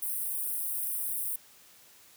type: high-pass noise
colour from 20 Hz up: white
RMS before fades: -33 dBFS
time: 0.02-1.36 s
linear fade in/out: 5 ms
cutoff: 8700 Hz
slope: 96 dB/octave
effects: white hiss -57 dBFS RMS until 2.16 s + high-pass 60 Hz 12 dB/octave